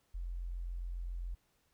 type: tone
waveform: sine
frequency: 43.65 Hz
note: F1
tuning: in tune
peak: -37 dBFS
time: 0.14-1.35 s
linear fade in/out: 10 ms
effects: pink hiss -75 dBFS RMS until 1.73 s